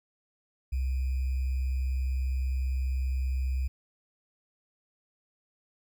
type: tone with sample-and-hold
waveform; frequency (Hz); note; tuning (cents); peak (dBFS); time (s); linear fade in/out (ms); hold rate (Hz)
sine; 65.1; C2; -8; -26; 0.72-3.68; 10; 2450
effects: none